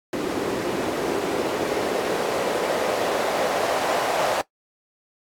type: noise with band-pass filter sweep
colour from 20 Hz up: white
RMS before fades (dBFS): -24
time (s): 0.13-4.41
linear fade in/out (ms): 0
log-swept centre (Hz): 320 to 670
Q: 2.3
effects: noise-tail reverb RT60 0.1 s tail -17 dB re dry + AAC 64 kbps